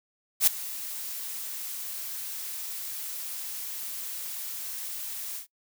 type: noise with ADSR envelope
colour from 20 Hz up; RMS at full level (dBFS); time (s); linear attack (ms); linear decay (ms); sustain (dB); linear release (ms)
blue; -17; 0.4-5.47; 73; 4; -19; 110
effects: noise-tail reverb RT60 0.1 s tail -22 dB re dry